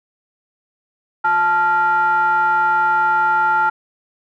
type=ring-modulated tone; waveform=triangle; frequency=257.6 Hz; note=C4; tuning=27 cents flat; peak=-8 dBFS; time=1.24-3.7 s; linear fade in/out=10 ms; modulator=1130 Hz; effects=none